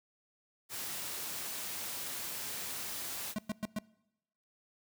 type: noise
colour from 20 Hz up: white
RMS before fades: -40 dBFS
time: 0.69-3.35 s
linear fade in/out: 50 ms
type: tone bursts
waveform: square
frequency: 214.3 Hz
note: A3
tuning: 45 cents flat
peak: -33 dBFS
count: 4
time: 3.36-3.786 s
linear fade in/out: 0 ms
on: 24 ms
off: 110 ms
effects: noise-tail reverb RT60 0.9 s tail -23 dB re dry + high-pass 80 Hz 12 dB/octave